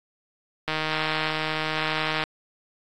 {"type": "click train", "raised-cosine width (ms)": 0.3, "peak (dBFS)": -10, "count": 244, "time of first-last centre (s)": [0.68, 2.238], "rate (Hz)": 156, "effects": ["AAC 64 kbps"]}